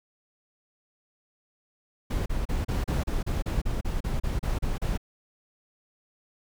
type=noise bursts; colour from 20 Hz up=brown; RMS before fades=-27 dBFS; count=15; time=2.1-4.976 s; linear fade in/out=10 ms; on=160 ms; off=34 ms; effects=none